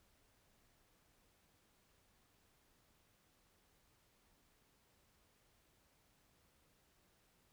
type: silence
effects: pink hiss -74 dBFS RMS until 7.52 s